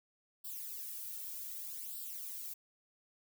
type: noise with flanger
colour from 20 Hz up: violet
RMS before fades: -44 dBFS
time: 0.44-2.54 s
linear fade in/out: 10 ms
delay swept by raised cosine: 0.23 to 2.23 ms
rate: 0.65 Hz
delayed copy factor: +0.85
effects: none